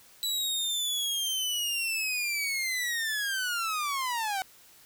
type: linear sweep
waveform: sawtooth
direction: down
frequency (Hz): 3951 to 744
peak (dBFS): -25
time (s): 0.23-4.42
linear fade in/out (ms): 0
effects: white hiss -56 dBFS RMS until 4.85 s